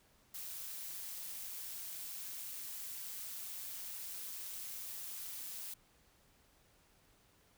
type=noise with amplitude modulation; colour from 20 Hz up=blue; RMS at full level=-43 dBFS; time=0.34-5.74 s; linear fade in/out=5 ms; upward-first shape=sine; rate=194 Hz; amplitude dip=50%; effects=pink hiss -69 dBFS RMS until 7.57 s